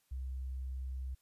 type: tone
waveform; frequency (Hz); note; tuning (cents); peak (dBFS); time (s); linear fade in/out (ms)
sine; 65; C2; -11; -37; 0.11-1.15; 10
effects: white hiss -75 dBFS RMS until 1.21 s + resampled to 32000 Hz